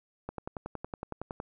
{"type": "click train", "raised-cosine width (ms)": 1, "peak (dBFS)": -22, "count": 13, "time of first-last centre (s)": [0.29, 1.401], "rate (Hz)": 10.8, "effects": []}